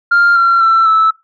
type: tone with pitch steps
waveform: sine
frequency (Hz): 1398 / 1368.4 / 1339.5 / 1311.2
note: F6 / F6 / E6 / E6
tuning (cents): +1 / -36 / +27 / -10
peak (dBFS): -5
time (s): 0.11-1.11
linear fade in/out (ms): 10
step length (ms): 250
effects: noise-tail reverb RT60 0.2 s tail -19 dB re dry + tanh soft clip ceiling -4 dBFS

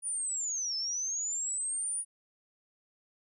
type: linear two-way sweep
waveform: sine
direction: down then up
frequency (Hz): 9680 to 5220 to 9680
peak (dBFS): -31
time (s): 0.02-2.05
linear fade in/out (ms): 50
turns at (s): 0.76
effects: none

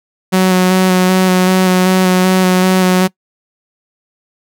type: tone with vibrato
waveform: sawtooth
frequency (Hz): 185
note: F#3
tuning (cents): 0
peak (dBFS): -4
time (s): 0.32-3.08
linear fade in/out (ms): 20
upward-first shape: square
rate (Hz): 2.6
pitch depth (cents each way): 14
effects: noise-tail reverb RT60 0.1 s tail -23 dB re dry

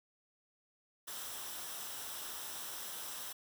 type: noise with comb filter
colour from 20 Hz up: white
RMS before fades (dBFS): -44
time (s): 1.07-3.33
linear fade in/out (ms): 10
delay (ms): 0.44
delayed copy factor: -0.5
effects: none

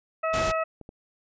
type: harmonic tone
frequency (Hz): 644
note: E5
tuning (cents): -41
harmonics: 1 / 2 / 3 / 4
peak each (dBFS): -26 / -28 / -37 / -36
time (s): 0.23-0.64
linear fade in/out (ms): 10
type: noise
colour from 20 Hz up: pink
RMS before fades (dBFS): -30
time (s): 0.33-0.52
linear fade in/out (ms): 10
type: clicks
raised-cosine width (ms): 2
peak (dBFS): -29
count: 2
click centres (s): 0.813 / 0.891
effects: resampled to 16000 Hz

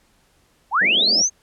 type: linear sweep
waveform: sine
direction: up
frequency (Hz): 710 to 6460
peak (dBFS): -14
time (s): 0.71-1.3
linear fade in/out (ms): 50
type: band-pass noise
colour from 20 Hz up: pink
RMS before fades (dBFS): -31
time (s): 0.81-1.22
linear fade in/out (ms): 5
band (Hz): 180 to 720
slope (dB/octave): 96
effects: pink hiss -60 dBFS RMS until 1.42 s + low-pass 12000 Hz 12 dB/octave

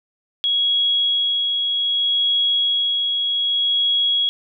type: tone with tremolo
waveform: sine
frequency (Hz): 3322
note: G#7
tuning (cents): 0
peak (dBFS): -15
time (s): 0.44-4.29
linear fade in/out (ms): 0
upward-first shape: sine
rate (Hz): 0.64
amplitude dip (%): 30
effects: none

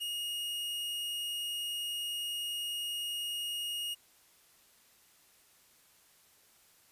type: tone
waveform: 45% pulse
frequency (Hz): 2865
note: F7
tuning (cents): +44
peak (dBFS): -34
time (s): 0-3.95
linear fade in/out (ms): 20
effects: white hiss -64 dBFS RMS until 6.91 s + resampled to 32000 Hz

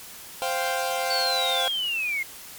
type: chord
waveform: sawtooth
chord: C suspended fourth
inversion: none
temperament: equal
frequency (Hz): 523.3 / 698.5 / 784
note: C5 / F5 / G5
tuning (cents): 0 / 0 / 0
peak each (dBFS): -25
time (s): 0.42-1.68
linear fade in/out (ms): 0
type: linear sweep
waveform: sine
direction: down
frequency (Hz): 4562 to 2096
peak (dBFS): -24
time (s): 1.1-2.23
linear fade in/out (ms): 5
effects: white hiss -42 dBFS RMS until 2.58 s + MP3 96 kbps

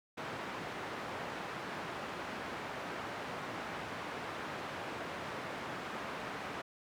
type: band-pass noise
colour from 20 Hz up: white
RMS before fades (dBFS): -42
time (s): 0.17-6.62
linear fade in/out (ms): 10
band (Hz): 110 to 1500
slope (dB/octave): 12
effects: none

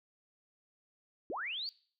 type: linear sweep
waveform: sine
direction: up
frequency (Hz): 261.6 to 4699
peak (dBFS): -36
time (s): 1.3-1.69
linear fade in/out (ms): 0
effects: noise-tail reverb RT60 0.5 s tail -22 dB re dry

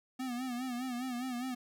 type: tone with vibrato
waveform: square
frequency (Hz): 250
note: B3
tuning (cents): +21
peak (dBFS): -36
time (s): 0.19-1.55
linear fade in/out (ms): 10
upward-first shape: sine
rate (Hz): 4.9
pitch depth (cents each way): 81
effects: 13-bit

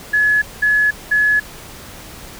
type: tone bursts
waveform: sine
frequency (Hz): 1700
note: G#6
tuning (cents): +40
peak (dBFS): -11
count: 3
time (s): 0.13-1.4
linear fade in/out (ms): 10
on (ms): 290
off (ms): 200
effects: pink hiss -36 dBFS RMS until 2.39 s

